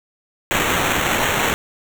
white noise with sample-and-hold, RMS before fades -19 dBFS, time 0.51-1.54 s, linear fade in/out 0 ms, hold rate 4900 Hz, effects none

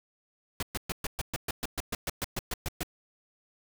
pink noise bursts, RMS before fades -32 dBFS, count 16, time 0.6-2.832 s, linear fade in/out 2 ms, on 27 ms, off 120 ms, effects none

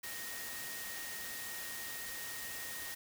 sine tone in noise, 1864.7 Hz, A#6, in tune, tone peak -47 dBFS, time 0.03-2.95 s, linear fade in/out 10 ms, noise white, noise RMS -44 dBFS, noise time 0.03-2.95 s, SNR -6 dB, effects none

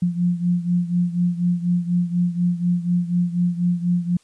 sine beating tone pair, 174.61 / 178.71 Hz, F3 / F3, 0 / +40 cents, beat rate 4.1 Hz, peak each -19 / -23 dBFS, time 0.02-4.17 s, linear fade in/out 5 ms, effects white hiss -59 dBFS RMS until 4.23 s + resampled to 22050 Hz

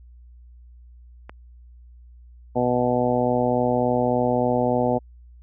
click, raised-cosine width 0.5 ms, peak -22 dBFS, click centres 1.295 s
harmonic tone, 123.47 Hz, B2, in tune, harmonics 1 / 2 / 3 / 4 / 5 / 6 / 7, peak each -29 / -24 / -29 / -24 / -25 / -27 / -29 dBFS, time 2.55-4.99 s, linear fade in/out 20 ms
effects added 60 Hz sine -44 dBFS peak until 5.42 s

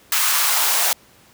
white noise with high-pass filter sweep, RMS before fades -18 dBFS, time 0.12-0.93 s, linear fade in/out 2 ms, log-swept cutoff 1300 to 660 Hz, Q 1.8, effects pink hiss -51 dBFS RMS until 1.33 s + high-pass 80 Hz 12 dB/octave

